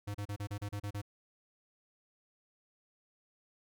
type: tone bursts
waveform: square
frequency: 102.3 Hz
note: G#2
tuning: 26 cents flat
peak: -37 dBFS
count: 9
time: 0.07-1.017 s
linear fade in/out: 10 ms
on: 75 ms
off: 34 ms
effects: none